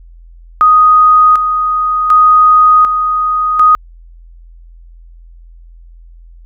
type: tone with tremolo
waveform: sine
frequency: 1246 Hz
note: D#6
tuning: 2 cents sharp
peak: -3 dBFS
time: 0.61-3.75 s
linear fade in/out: 0 ms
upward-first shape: square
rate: 0.67 Hz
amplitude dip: 55%
effects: added 42 Hz sine -34 dBFS peak until 6.45 s